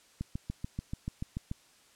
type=click train; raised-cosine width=5 ms; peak=-22 dBFS; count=10; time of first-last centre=0.21-1.514 s; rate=6.9 Hz; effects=white hiss -62 dBFS RMS until 1.95 s + low-pass 9000 Hz 12 dB/octave